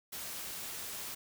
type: noise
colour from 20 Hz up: white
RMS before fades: -42 dBFS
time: 0.12-1.15 s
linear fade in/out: 10 ms
effects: none